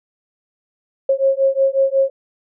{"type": "beating tone pair", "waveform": "sine", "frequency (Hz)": [538, 543.5], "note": ["C5", "C#5"], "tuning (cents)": [48, -34], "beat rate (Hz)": 5.5, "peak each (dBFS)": -16, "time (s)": [1.09, 2.1], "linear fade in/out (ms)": 5, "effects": []}